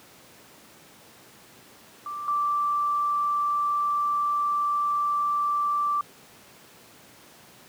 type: tone pair in turn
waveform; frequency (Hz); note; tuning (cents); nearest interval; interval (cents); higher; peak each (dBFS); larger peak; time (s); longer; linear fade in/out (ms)
sine; 1174.7 / 1170.4; D6 / D6; 0 / -6; unison; 6; first; -31 / -22; second; 2.06-2.28 / 2.28-6.01; second; 2
effects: pink hiss -51 dBFS RMS until 7.68 s + high-pass 150 Hz 12 dB/octave